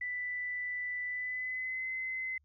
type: tone with pitch glide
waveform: sine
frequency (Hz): 1983 to 2048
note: B6 to C7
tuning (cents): +7 to -38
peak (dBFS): -34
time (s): 0.01-2.38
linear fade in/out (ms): 5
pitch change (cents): +55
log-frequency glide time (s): 1.06-1.88
effects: added 73 Hz sine -67 dBFS peak until 2.44 s